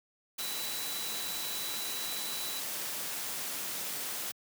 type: tone in noise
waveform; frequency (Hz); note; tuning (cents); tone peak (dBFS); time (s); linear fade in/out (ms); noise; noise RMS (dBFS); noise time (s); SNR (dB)
sine; 3951; B7; 0; -40; 0.39-2.6; 10; white; -37; 0.38-4.32; -6
effects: high-pass 150 Hz 12 dB/octave